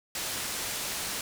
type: low-pass noise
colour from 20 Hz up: white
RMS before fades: -34 dBFS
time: 0.15-1.21 s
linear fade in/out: 2 ms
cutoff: 10000 Hz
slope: 12 dB/octave
effects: none